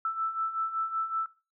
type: beating tone pair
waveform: sine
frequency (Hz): 1318.5 / 1323.8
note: E6 / E6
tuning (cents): 0 / +7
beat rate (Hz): 5.3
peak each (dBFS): -35 / -29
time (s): 0.05-1.26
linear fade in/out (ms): 2
effects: noise-tail reverb RT60 0.3 s tail -19 dB re dry